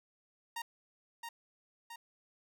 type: tone with echo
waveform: sawtooth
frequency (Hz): 930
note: A#5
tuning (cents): -4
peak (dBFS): -34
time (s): 0.56-0.62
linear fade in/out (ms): 5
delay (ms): 670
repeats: 2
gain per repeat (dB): -4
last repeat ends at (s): 1.96
effects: none